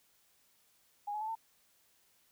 sine tone with pitch steps, 822 / 846.6 / 871.9 / 898 Hz, G#5 / G#5 / A5 / A5, -18 / +33 / -16 / +35 cents, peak -35 dBFS, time 1.07-1.354 s, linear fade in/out 10 ms, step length 71 ms, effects white hiss -70 dBFS RMS until 2.31 s

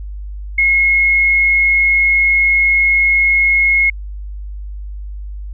sine tone, 2166 Hz, C#7, 41 cents flat, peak -9 dBFS, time 0.58-3.9 s, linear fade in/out 5 ms, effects added 50 Hz sine -24 dBFS peak until 5.53 s

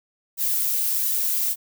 violet noise with flanger, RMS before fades -23 dBFS, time 0.37-1.56 s, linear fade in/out 50 ms, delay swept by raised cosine 1 to 3.4 ms, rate 1.4 Hz, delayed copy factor +0.5, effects none

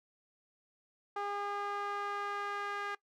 sawtooth tone with band-pass filter sweep, 406.2 Hz, G#4, 38 cents flat, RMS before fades -38 dBFS, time 1.16-2.95 s, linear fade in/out 5 ms, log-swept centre 1000 to 1500 Hz, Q 2.1, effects noise-tail reverb RT60 0.1 s tail -19 dB re dry

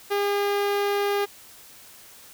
sawtooth tone with notch filter, 405.1 Hz, G#4, 43 cents flat, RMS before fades -24 dBFS, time 0.1-1.26 s, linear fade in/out 20 ms, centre 7800 Hz, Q 0.75, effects white hiss -48 dBFS RMS until 2.33 s

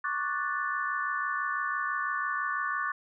sine chord, D major seventh, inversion third, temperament equal, 1108.7 / 1174.7 / 1480 / 1760 Hz, C#6 / D6 / F#6 / A6, 0 / 0 / 0 / 0 cents, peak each -34 dBFS, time 0.04-2.92 s, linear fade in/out 5 ms, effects none

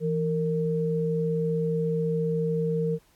sine tone pair together, 164.81 / 460.1 Hz, E3 / A#4, 0 / -23 cents, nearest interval octave + tritone, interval 1777 cents, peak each -26 dBFS, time 0-2.99 s, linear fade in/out 50 ms, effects pink hiss -63 dBFS RMS until 3.15 s + AAC 64 kbps

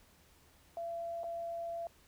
sine tone with dropouts, 677 Hz, E5, 46 cents sharp, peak -37 dBFS, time 0.77-1.87 s, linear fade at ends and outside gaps 1 ms, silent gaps 1.234-1.241 s, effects added 75 Hz sine -70 dBFS peak until 2.07 s + pink hiss -65 dBFS RMS until 2.07 s

